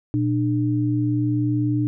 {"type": "tone pair together", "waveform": "sine", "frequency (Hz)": [120.06, 299.4], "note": ["B2", "D4"], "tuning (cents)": [-48, 33], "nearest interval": "octave + major third", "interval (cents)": 1581, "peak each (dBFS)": -21, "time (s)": [0.14, 1.87], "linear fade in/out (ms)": 0, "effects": []}